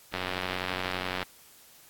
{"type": "click train", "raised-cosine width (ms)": 0.3, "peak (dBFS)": -14, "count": 101, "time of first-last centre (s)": [0.14, 1.228], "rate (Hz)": 91.9, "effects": ["white hiss -55 dBFS RMS until 1.89 s", "AAC 64 kbps"]}